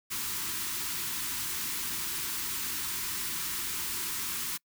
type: band-stop noise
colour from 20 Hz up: white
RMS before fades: -34 dBFS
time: 0.1-4.58 s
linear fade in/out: 20 ms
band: 410 to 880 Hz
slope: 96 dB/octave
effects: noise-tail reverb RT60 0.1 s tail -26 dB re dry